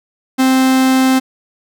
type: tone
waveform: 45% pulse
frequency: 261.5 Hz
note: C4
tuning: 1 cent flat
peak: -9 dBFS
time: 0.38-1.2 s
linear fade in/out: 20 ms
effects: none